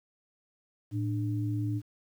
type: tone pair together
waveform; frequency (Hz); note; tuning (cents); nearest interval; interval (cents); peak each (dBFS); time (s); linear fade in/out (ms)
sine; 111.2 / 297.5; A2 / D4; +19 / +22; octave + perfect fourth; 1703; -29 / -34; 0.91-1.82; 50
effects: 10-bit